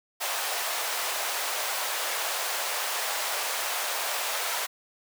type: high-pass noise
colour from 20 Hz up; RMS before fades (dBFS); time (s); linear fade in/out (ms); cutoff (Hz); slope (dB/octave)
pink; -30; 0.2-4.67; 20; 600; 24
effects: none